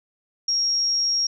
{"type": "tone", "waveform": "sine", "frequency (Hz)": 5588, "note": "F8", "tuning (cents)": 0, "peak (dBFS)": -19, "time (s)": [0.48, 1.27], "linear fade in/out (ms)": 5, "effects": []}